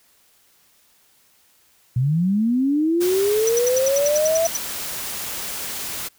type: linear sweep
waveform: sine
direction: up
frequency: 118.3 to 670 Hz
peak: -16 dBFS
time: 1.96-4.47 s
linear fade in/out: 5 ms
type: noise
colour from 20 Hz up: white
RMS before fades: -29 dBFS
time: 3-6.09 s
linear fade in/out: 20 ms
type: tone bursts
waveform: sine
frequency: 5920 Hz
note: F#8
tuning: in tune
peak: -20 dBFS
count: 12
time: 3.47-4.568 s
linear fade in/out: 2 ms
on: 20 ms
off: 78 ms
effects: white hiss -58 dBFS RMS until 6.18 s